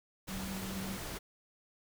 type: tone in noise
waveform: sine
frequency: 191.3 Hz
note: G3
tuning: 42 cents flat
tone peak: -39 dBFS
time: 0.29-0.98 s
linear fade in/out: 20 ms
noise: pink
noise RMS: -42 dBFS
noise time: 0.27-1.19 s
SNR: 0 dB
effects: none